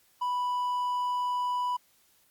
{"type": "tone", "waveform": "triangle", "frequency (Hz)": 987.8, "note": "B5", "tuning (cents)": 0, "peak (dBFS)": -25, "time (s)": [0.21, 1.77], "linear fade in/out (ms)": 10, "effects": ["white hiss -65 dBFS RMS until 2.3 s", "Opus 48 kbps"]}